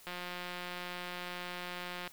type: click train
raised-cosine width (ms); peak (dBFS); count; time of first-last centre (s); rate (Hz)
0.3; -25; 358; 0.07-2.076; 178
effects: white hiss -57 dBFS RMS until 2.12 s